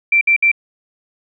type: tone bursts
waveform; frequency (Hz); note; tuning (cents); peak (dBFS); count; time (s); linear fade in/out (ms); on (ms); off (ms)
sine; 2349; D7; 0; -9; 3; 0.12-0.516; 5; 92; 60
effects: none